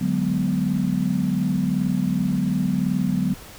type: chord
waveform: sine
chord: G# half-diminished seventh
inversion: second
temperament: equal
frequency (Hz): 146.83 / 185 / 207.7 / 246.9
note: D3 / F#3 / G#3 / B3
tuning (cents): 0 / 0 / 0 / 0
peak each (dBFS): -27 / -22 / -27 / -25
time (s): 0.01-3.34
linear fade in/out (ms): 5
effects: pink hiss -42 dBFS RMS until 3.58 s